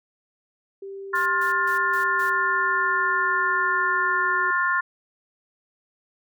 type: tone with pitch glide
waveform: sine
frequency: 392 to 373.6 Hz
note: G4 to F#4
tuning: 0 to +17 cents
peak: -33 dBFS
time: 0.82-4.51 s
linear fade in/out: 5 ms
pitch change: -83 cents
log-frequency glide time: 1.81-4.35 s
type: harmonic tone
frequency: 353.6 Hz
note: F4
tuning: 22 cents sharp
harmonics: 3 / 4 / 5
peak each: -24 / -24 / -24 dBFS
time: 1.13-4.81 s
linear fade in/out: 10 ms
type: noise bursts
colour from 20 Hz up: white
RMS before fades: -44 dBFS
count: 5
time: 1.15-2.3 s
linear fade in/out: 5 ms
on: 110 ms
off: 150 ms
effects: none